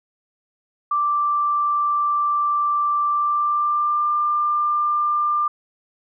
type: tone with pitch glide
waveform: sine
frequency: 1174.7 to 1193.2 Hz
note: D6 to D6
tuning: 0 to +27 cents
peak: -17 dBFS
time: 0.91-5.48 s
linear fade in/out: 5 ms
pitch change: +27 cents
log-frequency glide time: 3.08-4.09 s
effects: none